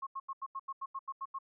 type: tone bursts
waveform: sine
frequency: 1083 Hz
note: C#6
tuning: 41 cents flat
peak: -36 dBFS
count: 11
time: 0.02-1.388 s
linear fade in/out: 10 ms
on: 48 ms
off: 84 ms
effects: none